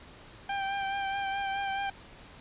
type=tone with vibrato; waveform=sawtooth; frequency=788 Hz; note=G5; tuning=9 cents sharp; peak=-26 dBFS; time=0.49-1.9 s; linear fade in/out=5 ms; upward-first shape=sine; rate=4.7 Hz; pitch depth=22 cents each way; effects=pink hiss -51 dBFS RMS until 2.4 s + resampled to 8000 Hz